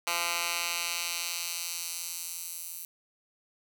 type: tone with high-pass filter sweep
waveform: 10% pulse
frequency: 171.4 Hz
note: F3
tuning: 32 cents flat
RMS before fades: -34 dBFS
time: 0.07-2.85 s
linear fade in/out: 2 ms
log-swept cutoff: 1400 to 11000 Hz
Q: 0.74
effects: none